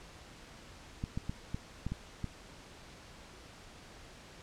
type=clicks; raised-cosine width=5 ms; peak=-23 dBFS; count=7; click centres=1.039 / 1.175 / 1.295 / 1.545 / 1.866 / 1.92 / 2.243 s; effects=pink hiss -53 dBFS RMS until 4.42 s + low-pass 7000 Hz 12 dB/octave